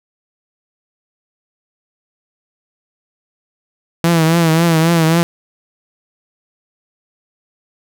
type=tone with vibrato; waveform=sawtooth; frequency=164.81 Hz; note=E3; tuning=in tune; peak=-6 dBFS; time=4.04-5.23 s; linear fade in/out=0 ms; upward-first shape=triangle; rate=3.7 Hz; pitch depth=77 cents each way; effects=none